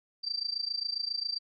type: tone with amplitude modulation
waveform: sine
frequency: 4678 Hz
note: D8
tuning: 8 cents flat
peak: -27 dBFS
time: 0.23-1.39 s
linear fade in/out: 20 ms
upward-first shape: sine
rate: 27.4 Hz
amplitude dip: 90%
effects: none